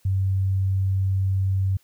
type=tone; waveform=sine; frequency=95.9 Hz; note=G2; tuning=37 cents flat; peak=-19 dBFS; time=0.05-1.77 s; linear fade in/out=5 ms; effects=white hiss -62 dBFS RMS until 1.83 s